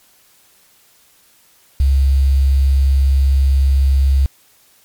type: tone with quantisation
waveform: sine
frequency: 67.9 Hz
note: C#2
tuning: 35 cents flat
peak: -9 dBFS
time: 1.8-4.26 s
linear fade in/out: 0 ms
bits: 6
effects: white hiss -52 dBFS RMS until 4.84 s + MP3 96 kbps